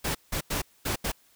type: noise bursts at uneven times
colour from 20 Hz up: pink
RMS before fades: -29 dBFS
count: 5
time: 0.04-0.15 / 0.32-0.41 / 0.5-0.62 / 0.85-0.96 / 1.04-1.12 s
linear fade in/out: 10 ms
effects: white hiss -62 dBFS RMS until 1.35 s